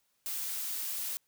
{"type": "noise", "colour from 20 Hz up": "blue", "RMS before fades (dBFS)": -36, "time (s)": [0.26, 1.17], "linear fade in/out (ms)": 0, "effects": ["white hiss -75 dBFS RMS until 1.27 s"]}